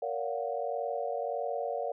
sine chord, Gb major seventh, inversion first, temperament equal with one note detuned, 466.2 / 568.6 / 698.5 / 740 Hz, Bb4 / Db5 / F5 / Gb5, 0 / +44 / 0 / 0 cents, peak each -36 / -35 / -37 / -38 dBFS, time 0.02-1.92 s, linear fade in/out 5 ms, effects none

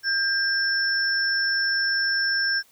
sine tone pair together, 1598 / 5375 Hz, G6 / E8, +33 / +33 cents, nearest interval octave + major sixth, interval 2100 cents, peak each -22 / -25 dBFS, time 0.03-2.63 s, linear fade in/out 50 ms, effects white hiss -58 dBFS RMS until 2.71 s

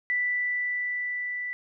sine tone with level ramp, 1975.5 Hz, B6, in tune, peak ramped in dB -23 to -30 dBFS, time 0.1-1.53 s, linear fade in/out 0 ms, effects none

